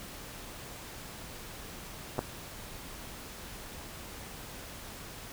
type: clicks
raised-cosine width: 1 ms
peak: -21 / -15 dBFS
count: 2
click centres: 2.183 / 2.191 s
effects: pink hiss -45 dBFS RMS until 5.32 s